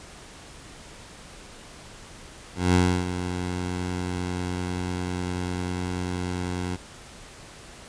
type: tone with ADSR envelope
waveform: 15% pulse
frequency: 90.1 Hz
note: F#2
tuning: 45 cents flat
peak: -10 dBFS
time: 2.55-6.77 s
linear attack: 190 ms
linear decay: 310 ms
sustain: -11 dB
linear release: 27 ms
effects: pink hiss -45 dBFS RMS until 7.88 s + resampled to 22050 Hz